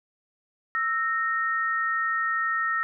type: tone pair together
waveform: sine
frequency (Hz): 1319 / 1851.1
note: E6 / A#6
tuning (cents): +1 / -13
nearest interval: tritone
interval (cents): 586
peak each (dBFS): -26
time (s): 0.75-2.83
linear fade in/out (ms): 0
effects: none